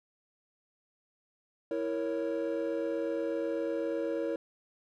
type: chord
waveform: triangle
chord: A# diminished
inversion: second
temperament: equal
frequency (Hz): 329.6 / 466.2 / 554.4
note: E4 / A#4 / C#5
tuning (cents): 0 / 0 / 0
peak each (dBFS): -32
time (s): 1.71-4.36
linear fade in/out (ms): 2
effects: tanh soft clip ceiling -22 dBFS